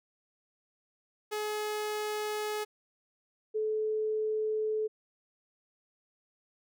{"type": "tone pair in turn", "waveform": ["sawtooth", "sine"], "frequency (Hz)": [423.6, 432.5], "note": ["G#4", "A4"], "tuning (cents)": [34, -30], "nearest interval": "unison", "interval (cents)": 36, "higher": "second", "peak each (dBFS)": -28, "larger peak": "neither", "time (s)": [[1.31, 2.65], [3.54, 4.88]], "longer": "neither", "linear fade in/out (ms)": 20, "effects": []}